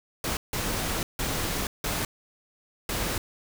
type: noise bursts at uneven times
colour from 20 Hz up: pink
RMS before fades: -29 dBFS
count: 5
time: 0.24-0.37 / 0.53-1.03 / 1.19-1.67 / 1.84-2.05 / 2.89-3.18 s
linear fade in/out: 2 ms
effects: none